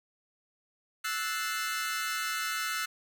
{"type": "chord", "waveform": "sawtooth", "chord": "F# half-diminished seventh", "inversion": "third", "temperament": "equal", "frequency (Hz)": [1318.5, 1480, 1760, 2093], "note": ["E6", "F#6", "A6", "C7"], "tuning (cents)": [0, 0, 0, 0], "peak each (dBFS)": [-31, -32, -36, -35], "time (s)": [1.04, 2.86], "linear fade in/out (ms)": 10, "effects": []}